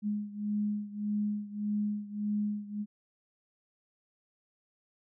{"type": "beating tone pair", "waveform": "sine", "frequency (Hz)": [207.7, 209.4], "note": ["G#3", "G#3"], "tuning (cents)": [0, 15], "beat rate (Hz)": 1.7, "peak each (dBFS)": [-32, -35], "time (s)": [0.02, 2.86], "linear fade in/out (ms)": 50, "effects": []}